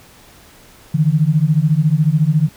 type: beating tone pair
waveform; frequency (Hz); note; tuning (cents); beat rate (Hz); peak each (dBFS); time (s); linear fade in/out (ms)
sine; 147.3 / 161.3; D3 / E3; +6 / -37; 14; -14; 0.94-2.49; 10
effects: pink hiss -45 dBFS RMS until 2.56 s